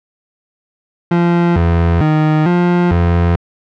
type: tone with pitch steps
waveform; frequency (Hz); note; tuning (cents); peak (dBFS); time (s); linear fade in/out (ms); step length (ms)
30% pulse; 172.3 / 84.5 / 154.5 / 176 / 85.9; F3 / E2 / D#3 / F3 / F2; -23 / +43 / -12 / +14 / -28; -7; 1.11-3.36; 5; 450
effects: low-pass 2000 Hz 12 dB/octave